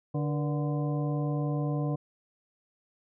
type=harmonic tone with a mistuned harmonic; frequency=146.83 Hz; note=D3; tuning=in tune; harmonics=1 / 2 / 3 / 4 / 5 / 7; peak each=-28 / -34 / -38 / -40 / -42 / -45 dBFS; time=0.14-1.96 s; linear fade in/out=10 ms; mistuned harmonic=3; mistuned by=+140 cents; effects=none